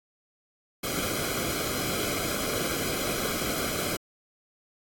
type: noise with comb filter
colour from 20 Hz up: pink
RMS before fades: -30 dBFS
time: 0.83-3.97 s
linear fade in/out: 10 ms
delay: 1.1 ms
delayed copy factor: -0.75
effects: AAC 64 kbps